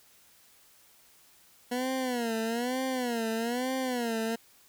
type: tone with vibrato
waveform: 20% pulse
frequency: 242 Hz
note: B3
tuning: 35 cents flat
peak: -24 dBFS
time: 1.71-4.36 s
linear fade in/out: 10 ms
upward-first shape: sine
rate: 1.1 Hz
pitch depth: 140 cents each way
effects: white hiss -60 dBFS RMS until 4.68 s